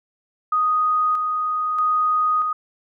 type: tone with tremolo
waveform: sine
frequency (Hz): 1244.5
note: D#6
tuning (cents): 0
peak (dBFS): -16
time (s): 0.52-2.53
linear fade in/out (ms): 5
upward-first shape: square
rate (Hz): 0.79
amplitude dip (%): 35
effects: none